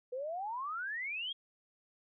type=exponential sweep; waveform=sine; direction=up; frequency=485.5 to 3329 Hz; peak=-36 dBFS; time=0.12-1.33 s; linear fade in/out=10 ms; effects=none